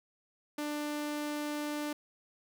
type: tone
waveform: sawtooth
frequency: 296.4 Hz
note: D4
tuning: 16 cents sharp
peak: -30 dBFS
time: 0.58-1.93 s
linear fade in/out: 5 ms
effects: none

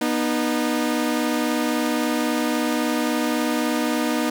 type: tone pair together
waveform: sawtooth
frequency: 243.2 / 306.9 Hz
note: B3 / D#4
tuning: -26 / -24 cents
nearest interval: major third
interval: 402 cents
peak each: -19 dBFS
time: 0.01-4.3 s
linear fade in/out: 5 ms
effects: none

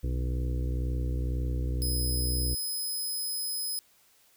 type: harmonic tone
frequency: 62 Hz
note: B1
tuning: 7 cents sharp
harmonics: 1 / 2 / 4 / 5 / 6 / 7 / 8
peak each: -28 / -34 / -43 / -42 / -48 / -48 / -47 dBFS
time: 0.03-2.55 s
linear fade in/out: 10 ms
type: tone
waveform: 10% pulse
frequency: 5070 Hz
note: D#8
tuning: 32 cents sharp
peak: -25 dBFS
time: 1.82-3.79 s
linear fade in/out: 0 ms
effects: white hiss -63 dBFS RMS until 4.36 s

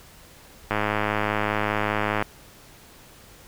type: click train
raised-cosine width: 0.5 ms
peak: -8 dBFS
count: 160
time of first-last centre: 0.71-2.224 s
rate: 105 Hz
effects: pink hiss -49 dBFS RMS until 3.47 s

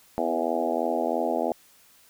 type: harmonic tone with a mistuned harmonic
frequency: 83 Hz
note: E2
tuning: 12 cents sharp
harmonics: 3 / 4 / 5 / 6 / 7 / 8 / 9 / 10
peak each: -32 / -32 / -34 / -31 / -32 / -29 / -32 / -34 dBFS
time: 0.18-1.52 s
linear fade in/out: 0 ms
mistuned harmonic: 4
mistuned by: -17 cents
effects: white hiss -57 dBFS RMS until 2.09 s

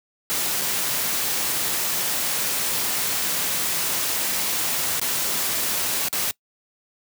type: noise with dropouts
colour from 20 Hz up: white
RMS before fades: -24 dBFS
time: 0.3-6.31 s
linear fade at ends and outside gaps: 0 ms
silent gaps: 0.613-0.617 / 4.997-5.015 / 6.085-6.128 s
effects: noise-tail reverb RT60 0.1 s tail -23 dB re dry + high-pass 100 Hz 12 dB/octave

